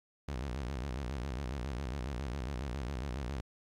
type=tone with vibrato; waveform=sawtooth; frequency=65.2 Hz; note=C2; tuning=5 cents flat; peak=-32 dBFS; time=0.28-3.41 s; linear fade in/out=5 ms; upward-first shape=square; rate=7.3 Hz; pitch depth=160 cents each way; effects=low-pass 7000 Hz 12 dB/octave + 12-bit